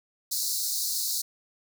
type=high-pass noise; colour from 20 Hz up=pink; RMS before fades=-29 dBFS; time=0.31-1.22 s; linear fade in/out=10 ms; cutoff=4000 Hz; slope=96 dB/octave; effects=none